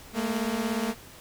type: beating tone pair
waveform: sawtooth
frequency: 214.6 / 231.6 Hz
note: A3 / A#3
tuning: -43 / -11 cents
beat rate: 17 Hz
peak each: -26 / -25 dBFS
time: 0.13-0.95 s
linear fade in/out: 50 ms
effects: pink hiss -48 dBFS RMS until 1.2 s